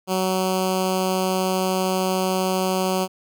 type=tone with notch filter; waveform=10% pulse; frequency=187 Hz; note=F#3; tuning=19 cents sharp; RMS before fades=-22 dBFS; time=0.07-3.08 s; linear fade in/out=50 ms; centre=1800 Hz; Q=1.1; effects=none